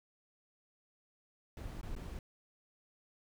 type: noise with dropouts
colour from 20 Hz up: brown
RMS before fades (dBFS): -43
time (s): 1.57-2.19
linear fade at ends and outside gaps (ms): 1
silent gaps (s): 1.813-1.83 / 1.952-1.963
effects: none